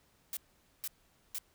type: noise bursts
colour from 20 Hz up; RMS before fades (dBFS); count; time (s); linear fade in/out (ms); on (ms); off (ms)
blue; -38; 3; 0.33-1.384; 0; 38; 470
effects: pink hiss -69 dBFS RMS until 1.54 s